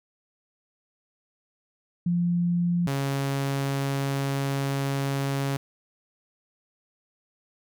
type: tone pair in turn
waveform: sine / sawtooth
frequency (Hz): 173.9 / 138.02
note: F3 / C#3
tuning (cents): -7 / -7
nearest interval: major third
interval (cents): 400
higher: first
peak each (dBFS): -21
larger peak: neither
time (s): 2.06-2.87 / 2.87-5.57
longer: second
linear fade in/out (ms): 5
effects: none